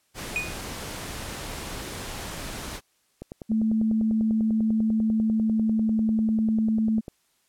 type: noise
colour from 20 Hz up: pink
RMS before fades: -35 dBFS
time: 0.14-2.81 s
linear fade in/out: 50 ms
type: tone with exponential decay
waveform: triangle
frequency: 2475 Hz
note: D#7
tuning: 10 cents flat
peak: -20 dBFS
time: 0.36-0.63 s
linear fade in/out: 0 ms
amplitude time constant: 57 ms
type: click train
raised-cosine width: 2 ms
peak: -23 dBFS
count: 40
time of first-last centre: 3.22-7.081 s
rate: 10.1 Hz
type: tone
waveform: sine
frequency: 220 Hz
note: A3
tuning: in tune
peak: -20 dBFS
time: 3.49-7.01 s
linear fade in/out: 20 ms
effects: white hiss -68 dBFS RMS until 7.48 s + low-pass 12000 Hz 12 dB/octave